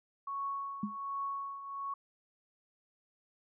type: tone with tremolo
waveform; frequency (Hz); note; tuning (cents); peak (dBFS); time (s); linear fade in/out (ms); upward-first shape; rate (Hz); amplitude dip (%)
sine; 1108.7; C#6; 0; -33; 0.27-1.94; 5; triangle; 1.3; 70
type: tone with exponential decay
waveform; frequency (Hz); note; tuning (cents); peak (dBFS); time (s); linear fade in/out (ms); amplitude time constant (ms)
sine; 207.7; G#3; 0; -28; 0.83-0.97; 5; 29
effects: none

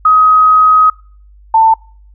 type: tone pair in turn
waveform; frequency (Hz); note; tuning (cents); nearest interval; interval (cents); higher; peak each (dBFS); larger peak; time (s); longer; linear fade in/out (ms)
sine; 1262 / 892.4; D#6 / A5; +24 / +24; tritone; 600; first; -4; neither; 0.05-0.9 / 1.54-1.74; first; 5
effects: noise-tail reverb RT60 0.5 s tail -26 dB re dry + added 50 Hz sine -38 dBFS peak until 2.14 s

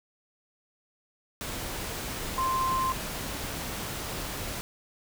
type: tone in noise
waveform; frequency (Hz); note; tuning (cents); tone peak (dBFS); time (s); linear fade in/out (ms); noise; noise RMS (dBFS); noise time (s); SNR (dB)
sine; 1046.5; C6; 0; -25; 2.38-2.92; 0; pink; -35; 1.41-4.61; +7
effects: none

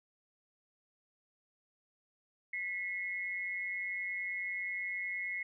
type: tone pair together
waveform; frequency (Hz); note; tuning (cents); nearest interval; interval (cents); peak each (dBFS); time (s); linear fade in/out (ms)
sine; 1975.5 / 2165; B6 / C#7; 0 / -41; major second; 159; -39 / -37; 2.53-5.43; 5
effects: none

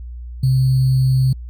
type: tone with sample-and-hold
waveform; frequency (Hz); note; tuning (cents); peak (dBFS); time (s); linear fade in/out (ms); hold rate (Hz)
sine; 130.8; C3; 0; -11; 0.43-1.33; 5; 4410
effects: added 60 Hz sine -28 dBFS peak until 1.49 s + MP3 96 kbps

